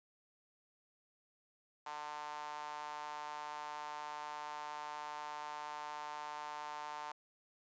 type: tone with high-pass filter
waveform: sawtooth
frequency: 149.3 Hz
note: D3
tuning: 29 cents sharp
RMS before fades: -45 dBFS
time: 1.86-7.12 s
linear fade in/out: 5 ms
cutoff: 910 Hz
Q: 4.6
effects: resampled to 16000 Hz